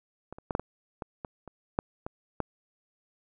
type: clicks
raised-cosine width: 1 ms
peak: -26 / -30 / -16 / -11 / -21 / -21 / -22 / -29 / -11 / -21 / -14 dBFS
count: 11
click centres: 0.326 / 0.385 / 0.508 / 0.551 / 0.596 / 1.022 / 1.248 / 1.477 / 1.789 / 2.065 / 2.403 s
effects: none